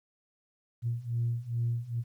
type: beating tone pair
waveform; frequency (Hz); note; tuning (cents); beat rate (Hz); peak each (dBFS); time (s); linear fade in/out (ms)
sine; 116.6 / 119; A#2 / A#2; +1 / +36; 2.4; -32 / -30; 0.82-2.04; 50
effects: tanh soft clip ceiling -22 dBFS + 11-bit